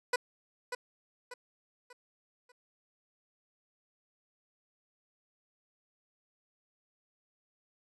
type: tone with echo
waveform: 15% pulse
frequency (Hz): 493.9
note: B4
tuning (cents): 0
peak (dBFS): -20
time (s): 0.13-0.16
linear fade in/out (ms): 5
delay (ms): 590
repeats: 4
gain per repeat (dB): -8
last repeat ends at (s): 2.52
effects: resampled to 24000 Hz